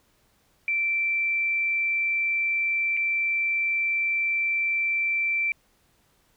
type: tone with dropouts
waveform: sine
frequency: 2341 Hz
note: D7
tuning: 6 cents flat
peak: -22 dBFS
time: 0.68-5.52 s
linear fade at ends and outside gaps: 1 ms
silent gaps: 2.968-2.972 s
effects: pink hiss -65 dBFS RMS until 6.36 s